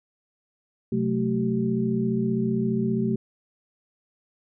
sine tone cluster, 128.7 / 185.3 / 220.4 / 382.8 Hz, C3 / F#3 / A3 / G4, -28 / +3 / +3 / -41 cents, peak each -29 / -29 / -24 / -29 dBFS, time 0.92-3.16 s, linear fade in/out 5 ms, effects none

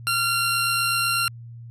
20% pulse tone pair together, 1379 / 4205 Hz, F6 / C8, -22 / +8 cents, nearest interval octave + perfect fifth, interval 1930 cents, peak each -16 / -22 dBFS, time 0.07-1.28 s, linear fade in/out 0 ms, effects added 117 Hz sine -37 dBFS peak until 1.7 s + resampled to 32000 Hz

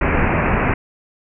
pink low-pass noise, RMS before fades -17 dBFS, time 0.01-0.74 s, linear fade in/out 5 ms, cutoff 2600 Hz, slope 96 dB/octave, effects none

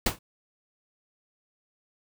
pink noise with exponential decay, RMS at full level -19 dBFS, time 0.06-0.19 s, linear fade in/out 5 ms, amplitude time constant 27 ms, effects none

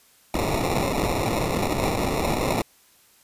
violet noise with sample-and-hold, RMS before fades -24 dBFS, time 0.34-2.62 s, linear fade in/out 2 ms, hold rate 1575 Hz, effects white hiss -57 dBFS RMS until 3.23 s + resampled to 32000 Hz

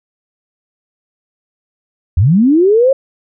sine linear sweep, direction up, 73.42 to 552 Hz, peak -6 dBFS, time 2.17-2.93 s, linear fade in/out 5 ms, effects none

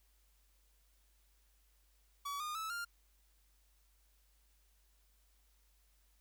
45% pulse tone with pitch steps, 1137 / 1218.6 / 1306.1 / 1399.8 Hz, C#6 / D#6 / E6 / F6, +44 / -36 / -16 / +4 cents, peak -39 dBFS, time 2.25-2.85 s, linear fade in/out 10 ms, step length 150 ms, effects added 50 Hz sine -69 dBFS peak until 6.2 s + white hiss -75 dBFS RMS until 6.2 s

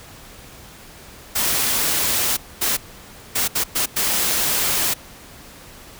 white noise bursts at uneven times, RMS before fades -20 dBFS, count 6, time 1.35-2.37 / 2.61-2.77 / 3.35-3.48 / 3.55-3.64 / 3.75-3.86 / 3.96-4.94 s, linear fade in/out 10 ms, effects pink hiss -42 dBFS RMS until 5.99 s

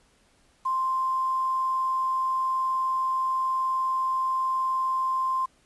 sine tone with quantisation, 1046.5 Hz, C6, in tune, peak -23 dBFS, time 0.65-5.46 s, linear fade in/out 10 ms, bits 8, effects pink hiss -63 dBFS RMS until 5.65 s + resampled to 24000 Hz

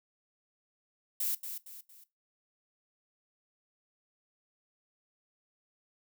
violet noise with echo, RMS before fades -32 dBFS, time 1.2-1.35 s, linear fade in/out 5 ms, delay 230 ms, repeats 3, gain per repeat -8 dB, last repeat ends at 2.04 s, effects noise-tail reverb RT60 0.2 s tail -17 dB re dry

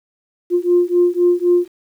sine beating tone pair, 350.7 / 354.6 Hz, F4 / F4, +7 / +26 cents, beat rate 3.9 Hz, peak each -14 dBFS, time 0.5-1.68 s, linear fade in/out 50 ms, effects tanh soft clip ceiling -4 dBFS + 8-bit

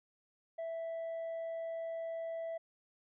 triangle tone with tanh clipping, 659.3 Hz, E5, in tune, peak -38 dBFS, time 0.58-2.58 s, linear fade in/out 10 ms, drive 7 dB, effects none

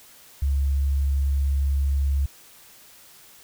sine tone, 69.3 Hz, C#2, in tune, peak -19 dBFS, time 0.42-2.26 s, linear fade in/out 5 ms, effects white hiss -50 dBFS RMS until 3.43 s

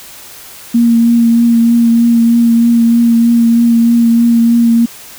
sine tone with vibrato, 233.1 Hz, A#3, in tune, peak -5 dBFS, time 0.74-4.86 s, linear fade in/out 10 ms, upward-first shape triangle, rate 3.2 Hz, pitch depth 21 cents each way, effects white hiss -33 dBFS RMS until 5.18 s

